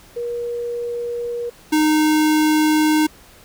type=tone pair in turn; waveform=sine / square; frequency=476.7 / 307.9 Hz; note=A#4 / D#4; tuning=+39 / -18 cents; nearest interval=minor sixth; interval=757 cents; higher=first; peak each=-22 / -14 dBFS; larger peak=second; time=0.16-1.5 / 1.72-3.07 s; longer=second; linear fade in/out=10 ms; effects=pink hiss -47 dBFS RMS until 3.44 s